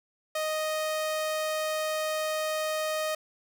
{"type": "tone", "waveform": "sawtooth", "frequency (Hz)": 622.3, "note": "D#5", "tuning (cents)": 0, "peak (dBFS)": -24, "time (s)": [0.35, 3.15], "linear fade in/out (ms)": 5, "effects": []}